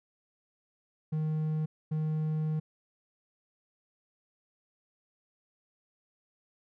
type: tone bursts at uneven times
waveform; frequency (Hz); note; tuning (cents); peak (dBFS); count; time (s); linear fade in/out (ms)
triangle; 155.5; D#3; -1; -26; 2; 1.12-1.66 / 1.91-2.6; 10
effects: none